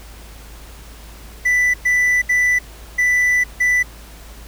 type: tone bursts at uneven times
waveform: triangle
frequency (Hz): 1983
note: B6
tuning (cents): +7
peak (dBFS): -11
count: 5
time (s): 1.45-1.74 / 1.85-2.22 / 2.29-2.59 / 2.98-3.44 / 3.6-3.83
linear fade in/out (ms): 10
effects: added 54 Hz sine -37 dBFS peak until 4.47 s + pink hiss -42 dBFS RMS until 4.47 s